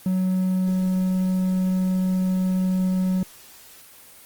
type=tone; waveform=triangle; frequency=185.7 Hz; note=F#3; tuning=7 cents sharp; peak=-17 dBFS; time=0.06-3.23 s; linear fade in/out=2 ms; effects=white hiss -47 dBFS RMS until 4.25 s + Opus 24 kbps